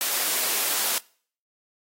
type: high-pass noise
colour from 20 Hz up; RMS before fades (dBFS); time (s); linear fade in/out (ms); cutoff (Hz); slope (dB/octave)
white; -25; 0.01-0.98; 0; 360; 12
effects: noise-tail reverb RT60 0.5 s tail -24 dB re dry + AAC 48 kbps